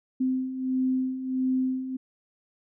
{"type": "beating tone pair", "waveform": "sine", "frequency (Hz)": [257.7, 259.2], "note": ["C4", "C4"], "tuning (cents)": [-26, -16], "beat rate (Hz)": 1.5, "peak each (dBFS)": [-31, -25], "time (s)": [0.2, 1.97], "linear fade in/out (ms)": 10, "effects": []}